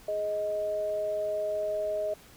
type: tone pair together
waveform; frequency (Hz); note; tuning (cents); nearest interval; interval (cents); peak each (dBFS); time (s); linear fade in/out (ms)
sine; 418.1 / 626; G#4 / D#5; +12 / +10; perfect fifth; 698; -37 / -28; 0.08-2.14; 5
effects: pink hiss -54 dBFS RMS until 2.36 s